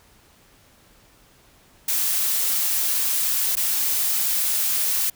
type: noise with dropouts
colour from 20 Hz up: blue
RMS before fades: -22 dBFS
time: 1.88-5.1 s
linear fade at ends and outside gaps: 5 ms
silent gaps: 3.555-3.568 s
effects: pink hiss -55 dBFS RMS until 5.15 s